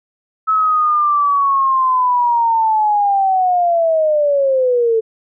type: linear sweep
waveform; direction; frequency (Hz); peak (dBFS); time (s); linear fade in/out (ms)
sine; down; 1300 to 440; -11; 0.47-5.01; 20
effects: none